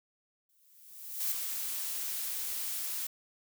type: noise with exponential growth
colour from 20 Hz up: violet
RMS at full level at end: -32 dBFS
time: 0.49-1.32 s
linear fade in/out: 2 ms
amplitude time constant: 180 ms
type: noise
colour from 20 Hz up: blue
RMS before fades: -36 dBFS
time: 1.2-3.07 s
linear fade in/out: 5 ms
effects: none